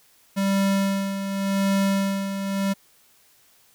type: tone with tremolo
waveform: square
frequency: 196 Hz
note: G3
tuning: in tune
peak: -19 dBFS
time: 0.36-2.74 s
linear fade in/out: 20 ms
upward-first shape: sine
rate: 0.88 Hz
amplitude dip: 60%
effects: white hiss -58 dBFS RMS until 3.74 s